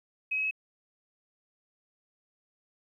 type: tone with pitch steps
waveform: sine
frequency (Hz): 2542 / 2557 / 2572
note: D#7 / D#7 / E7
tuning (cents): +36 / +47 / -43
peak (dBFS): -27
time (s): 0.31-0.511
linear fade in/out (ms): 10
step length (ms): 67
effects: 11-bit